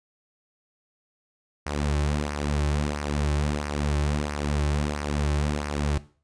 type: tone with flanger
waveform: sawtooth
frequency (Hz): 73.42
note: D2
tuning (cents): 0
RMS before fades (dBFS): -26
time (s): 1.66-5.98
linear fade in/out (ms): 5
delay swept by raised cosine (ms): 0.26 to 4.26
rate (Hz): 1.5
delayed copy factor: -0.6
effects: noise-tail reverb RT60 0.4 s tail -17 dB re dry + resampled to 22050 Hz